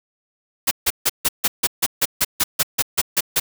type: noise bursts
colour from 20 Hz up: white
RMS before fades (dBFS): -17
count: 15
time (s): 0.67-3.4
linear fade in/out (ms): 10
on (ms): 42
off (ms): 150
effects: none